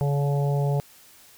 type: harmonic tone with a mistuned harmonic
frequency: 141.9 Hz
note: C#3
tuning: 41 cents sharp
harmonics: 1 / 3 / 4 / 5 / 6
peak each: -21 / -31 / -33 / -35 / -37 dBFS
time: 0.01-0.8 s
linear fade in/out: 0 ms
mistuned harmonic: 6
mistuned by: +19 cents
effects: white hiss -52 dBFS RMS until 1.37 s